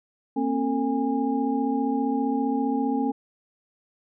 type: tone cluster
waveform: sine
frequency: 233.8 / 268.9 / 447.7 / 817 Hz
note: A#3 / C4 / A4 / G#5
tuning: +5 / +47 / +30 / -29 cents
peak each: -28 / -24 / -32 / -30 dBFS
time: 0.36-3.12 s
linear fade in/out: 10 ms
effects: none